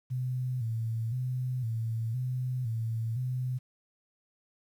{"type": "tone with vibrato", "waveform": "sine", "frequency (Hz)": 120, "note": "B2", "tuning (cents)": -49, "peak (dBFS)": -29, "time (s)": [0.1, 3.59], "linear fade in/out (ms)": 20, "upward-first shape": "square", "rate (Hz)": 0.98, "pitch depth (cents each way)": 98, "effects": ["10-bit"]}